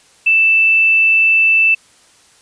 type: tone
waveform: sine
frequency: 2649 Hz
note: E7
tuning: 8 cents sharp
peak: -8 dBFS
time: 0.26-1.75 s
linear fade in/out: 10 ms
effects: white hiss -49 dBFS RMS until 2.41 s + resampled to 22050 Hz